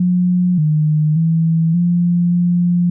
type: tone with pitch steps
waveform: sine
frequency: 179.5 / 153 / 163.4 / 174.2 / 175.4 Hz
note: F3 / D#3 / E3 / F3 / F3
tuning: +48 / -29 / -15 / -4 / +8 cents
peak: -11 dBFS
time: 0-2.9 s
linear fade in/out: 5 ms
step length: 580 ms
effects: none